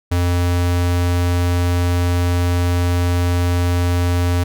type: tone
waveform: square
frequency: 88 Hz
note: F2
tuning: 14 cents sharp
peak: -15 dBFS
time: 0.11-4.44 s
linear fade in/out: 10 ms
effects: none